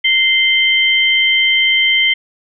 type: tone pair together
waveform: sine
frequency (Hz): 2083 / 3121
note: C7 / G7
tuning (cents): -8 / -8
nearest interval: perfect fifth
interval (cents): 700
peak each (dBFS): -12 / -13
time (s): 0.04-2.14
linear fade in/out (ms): 10
effects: none